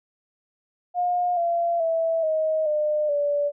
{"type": "tone with pitch steps", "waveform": "sine", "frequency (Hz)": [713, 684, 656.1, 629.4, 603.7, 579.1], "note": ["F5", "F5", "E5", "D#5", "D5", "D5"], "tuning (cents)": [36, -36, -8, 20, 48, -24], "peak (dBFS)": -20, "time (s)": [0.94, 3.52], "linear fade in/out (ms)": 50, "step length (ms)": 430, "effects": []}